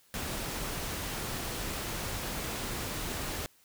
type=noise; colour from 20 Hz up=pink; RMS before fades=-36 dBFS; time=0.14-3.46 s; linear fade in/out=0 ms; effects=white hiss -64 dBFS RMS until 3.64 s